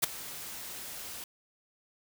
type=noise with ADSR envelope; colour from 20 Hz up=white; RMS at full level=-23 dBFS; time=0.02-1.24 s; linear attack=20 ms; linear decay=8 ms; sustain=-19 dB; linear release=3 ms; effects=none